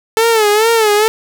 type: tone with vibrato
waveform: sawtooth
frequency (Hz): 437.2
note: A4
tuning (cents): -11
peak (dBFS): -5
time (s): 0.17-1.08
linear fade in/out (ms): 0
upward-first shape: sine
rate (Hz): 2.3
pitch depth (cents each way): 100
effects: none